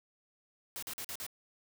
white noise bursts, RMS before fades -41 dBFS, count 5, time 0.76-1.265 s, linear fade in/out 0 ms, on 65 ms, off 45 ms, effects none

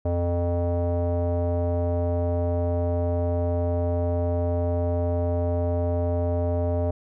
square tone with low-pass filter, 86.9 Hz, F2, 8 cents flat, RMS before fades -24 dBFS, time 0.05-6.91 s, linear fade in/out 5 ms, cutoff 630 Hz, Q 4.2, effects none

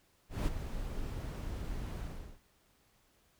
brown noise with ADSR envelope, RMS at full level -29 dBFS, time 0.29-2.41 s, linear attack 180 ms, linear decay 23 ms, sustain -10 dB, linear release 410 ms, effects pink hiss -70 dBFS RMS until 3.39 s

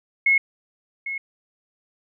sine tone with echo, 2174 Hz, C#7, 34 cents flat, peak -14 dBFS, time 0.26-0.38 s, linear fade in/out 5 ms, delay 800 ms, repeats 1, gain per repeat -12 dB, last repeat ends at 1.18 s, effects none

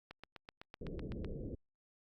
click train, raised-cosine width 0.3 ms, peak -32 dBFS, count 10, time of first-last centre 0.11-1.246 s, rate 7.92 Hz
pink low-pass noise, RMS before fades -43 dBFS, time 0.81-1.55 s, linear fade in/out 5 ms, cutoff 510 Hz, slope 48 dB/octave
effects Opus 48 kbps

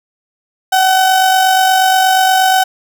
35% pulse tone with amplitude modulation, 756 Hz, F#5, 37 cents sharp, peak -5 dBFS, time 0.72-2.64 s, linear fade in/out 10 ms, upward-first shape sine, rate 48.4 Hz, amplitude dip 35%, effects none

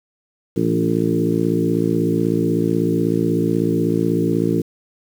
harmonic tone with a mistuned harmonic, 56.2 Hz, A1, 37 cents sharp, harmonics 2 / 3 / 4 / 5 / 6 / 7 / 8, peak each -26 / -21 / -26 / -22 / -21 / -26 / -25 dBFS, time 0.56-4.62 s, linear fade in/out 10 ms, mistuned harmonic 4, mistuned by -18 cents, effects 7-bit

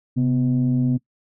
sine tone pair together, 132.1 / 249.4 Hz, C3 / B3, +17 / +17 cents, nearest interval major seventh, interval 1100 cents, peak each -18 dBFS, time 0.16-0.98 s, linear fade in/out 20 ms, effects noise-tail reverb RT60 0.1 s tail -21 dB re dry + tanh soft clip ceiling -12 dBFS

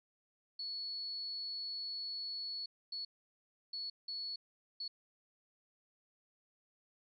sine tone bursts at uneven times, 4400 Hz, C#8, 14 cents flat, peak -39 dBFS, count 5, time 0.59-2.66 / 2.92-3.05 / 3.73-3.9 / 4.08-4.36 / 4.8-4.88 s, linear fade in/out 5 ms, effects none

